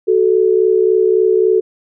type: tone pair together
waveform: sine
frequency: 373.2 / 436.8 Hz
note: F#4 / A4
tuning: +15 / -13 cents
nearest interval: minor third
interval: 272 cents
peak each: -12 dBFS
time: 0.07-1.61 s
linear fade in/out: 20 ms
effects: none